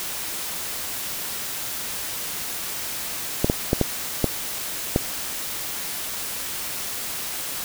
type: clicks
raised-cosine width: 2 ms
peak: -4 dBFS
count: 6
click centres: 3.445 / 3.499 / 3.731 / 3.813 / 4.243 / 4.961 s
effects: white hiss -30 dBFS RMS until 7.64 s